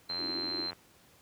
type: tone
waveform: sine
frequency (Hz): 4130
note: C8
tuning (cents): -23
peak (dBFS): -33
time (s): 0.09-0.71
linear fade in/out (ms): 10
type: click train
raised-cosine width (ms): 0.5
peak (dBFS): -28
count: 56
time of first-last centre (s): 0.1-0.731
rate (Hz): 87.2
type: band-pass noise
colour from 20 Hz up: white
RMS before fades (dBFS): -42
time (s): 0.18-0.67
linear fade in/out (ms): 20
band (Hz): 260 to 370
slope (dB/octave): 96
effects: pink hiss -61 dBFS RMS until 1.21 s + high-pass 80 Hz 12 dB/octave